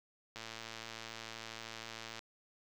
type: click train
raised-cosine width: 0.2 ms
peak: -27 dBFS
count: 208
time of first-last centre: 0.36-2.192 s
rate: 113 Hz
effects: 9-bit

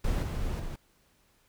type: noise with level steps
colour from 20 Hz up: brown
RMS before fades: -28 / -32 / -36 dBFS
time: 0.04-0.76 s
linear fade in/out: 5 ms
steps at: 0.22 / 0.59 s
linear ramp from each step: 10 ms
effects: pink hiss -67 dBFS RMS until 1.48 s

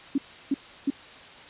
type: tone bursts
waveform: sine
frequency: 277.2 Hz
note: C#4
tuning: in tune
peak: -20 dBFS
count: 3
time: 0.15-0.903 s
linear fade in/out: 5 ms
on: 31 ms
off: 330 ms
effects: white hiss -46 dBFS RMS until 1.49 s + resampled to 8000 Hz

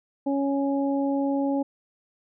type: harmonic tone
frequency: 277.6 Hz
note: C#4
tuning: 3 cents sharp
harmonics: 1 / 2 / 3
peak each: -23 / -29 / -33 dBFS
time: 0.26-1.63 s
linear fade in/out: 10 ms
effects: none

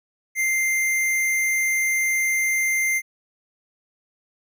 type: tone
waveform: square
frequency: 2093 Hz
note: C7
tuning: in tune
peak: -20 dBFS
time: 0.35-3.02 s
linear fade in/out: 50 ms
effects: none

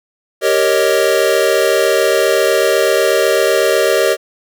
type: chord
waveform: square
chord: Eb dominant seventh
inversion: first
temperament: equal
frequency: 392 / 466.2 / 554.4 / 622.3 Hz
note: G4 / Bb4 / Db5 / Eb5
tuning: 0 / 0 / 0 / 0 cents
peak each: -17 dBFS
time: 0.41-4.17 s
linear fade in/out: 50 ms
effects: none

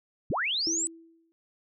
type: linear sweep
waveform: sine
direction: up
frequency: 53.3 to 8170 Hz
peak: -26 dBFS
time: 0.3-0.87 s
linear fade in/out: 0 ms
type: tone with exponential decay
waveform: sine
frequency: 329.6 Hz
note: E4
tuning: in tune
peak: -29 dBFS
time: 0.67-1.32 s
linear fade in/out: 0 ms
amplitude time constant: 140 ms
effects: none

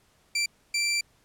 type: tone bursts at uneven times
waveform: 20% pulse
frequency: 2349 Hz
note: D7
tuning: in tune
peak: -19 dBFS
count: 2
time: 0.35-0.46 / 0.74-1.01 s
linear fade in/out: 5 ms
effects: pink hiss -64 dBFS RMS until 1.24 s + low-pass 12000 Hz 12 dB/octave

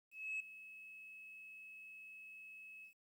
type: tone with ADSR envelope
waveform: sine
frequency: 2582 Hz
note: E7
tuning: 37 cents flat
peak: -36 dBFS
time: 0.11-2.94 s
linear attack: 290 ms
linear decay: 5 ms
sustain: -16 dB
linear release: 100 ms
effects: tanh soft clip ceiling -36 dBFS + 12-bit

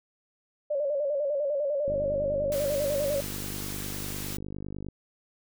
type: tone with vibrato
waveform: sine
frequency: 574 Hz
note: D5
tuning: 40 cents flat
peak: -25 dBFS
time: 0.7-3.21 s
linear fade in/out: 10 ms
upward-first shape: square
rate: 10 Hz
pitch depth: 65 cents each way
type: click train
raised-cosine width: 3 ms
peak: -25 dBFS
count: 151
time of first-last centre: 1.88-4.886 s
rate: 49.9 Hz
type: noise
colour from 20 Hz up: white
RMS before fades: -38 dBFS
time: 2.52-4.37 s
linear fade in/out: 0 ms
effects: none

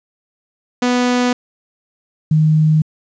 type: tone pair in turn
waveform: sawtooth / sine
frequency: 246.9 / 155.54 Hz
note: B3 / D#3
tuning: 0 / 0 cents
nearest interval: minor sixth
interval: 800 cents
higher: first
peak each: -9 dBFS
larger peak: neither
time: 0.82-1.33 / 2.31-2.82 s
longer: neither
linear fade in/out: 5 ms
effects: resampled to 16000 Hz + 8-bit

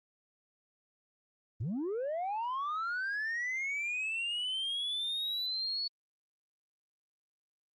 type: linear sweep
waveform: sine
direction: up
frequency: 89.6 to 4435 Hz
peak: -30 dBFS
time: 1.6-5.88 s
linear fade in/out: 10 ms
effects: tanh soft clip ceiling -31 dBFS + Opus 32 kbps

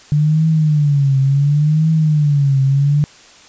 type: tone with vibrato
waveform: sine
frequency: 146.83 Hz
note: D3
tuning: in tune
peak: -10 dBFS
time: 0.12-3.04 s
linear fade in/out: 0 ms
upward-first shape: triangle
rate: 0.7 Hz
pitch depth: 160 cents each way
effects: white hiss -43 dBFS RMS until 3.48 s + resampled to 16000 Hz

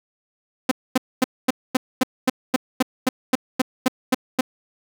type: tone bursts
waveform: sawtooth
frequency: 257 Hz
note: C4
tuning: 31 cents flat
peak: -10 dBFS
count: 15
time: 0.69-4.41 s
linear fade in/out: 5 ms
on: 24 ms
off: 240 ms
effects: none

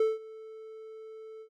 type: tone with ADSR envelope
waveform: triangle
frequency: 440 Hz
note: A4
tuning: in tune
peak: -19 dBFS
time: 0-1.49 s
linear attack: 4 ms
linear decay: 180 ms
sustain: -22 dB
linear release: 79 ms
effects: none

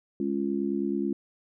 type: chord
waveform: sine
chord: Db major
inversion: second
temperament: just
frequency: 207.9 / 277.2 / 346.5 Hz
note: Ab3 / Db4 / F4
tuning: +2 / 0 / -14 cents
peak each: -30 dBFS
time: 0.2-1.13 s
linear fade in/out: 2 ms
effects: none

